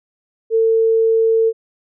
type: tone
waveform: sine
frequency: 450 Hz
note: A4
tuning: 39 cents sharp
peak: -11 dBFS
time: 0.5-1.53 s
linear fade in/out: 50 ms
effects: none